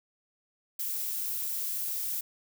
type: noise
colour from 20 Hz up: violet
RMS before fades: -33 dBFS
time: 0.79-2.21 s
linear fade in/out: 5 ms
effects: none